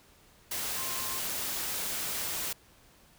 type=tone in noise; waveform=sine; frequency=1055 Hz; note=C6; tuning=14 cents sharp; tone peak=-43 dBFS; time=0.76-1.19 s; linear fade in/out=5 ms; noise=white; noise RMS=-34 dBFS; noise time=0.51-2.53 s; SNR=-12 dB; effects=pink hiss -60 dBFS RMS until 3.18 s